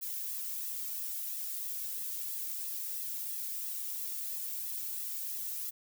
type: noise with flanger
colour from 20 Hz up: violet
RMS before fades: -38 dBFS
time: 0.01-5.71 s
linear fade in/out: 20 ms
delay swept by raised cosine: 1.3 to 2.06 ms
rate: 3 Hz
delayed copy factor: -0.7
effects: none